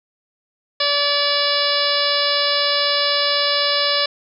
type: harmonic tone with a mistuned harmonic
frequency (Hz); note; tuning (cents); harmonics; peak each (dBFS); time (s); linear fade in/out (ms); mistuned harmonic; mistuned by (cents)
576; D5; -34; 1 / 2 / 3 / 4 / 5 / 6 / 7 / 8 / 9; -23 / -25 / -26 / -28 / -26 / -25 / -23 / -26 / -23; 0.8-4.06; 5; 9; -21
effects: none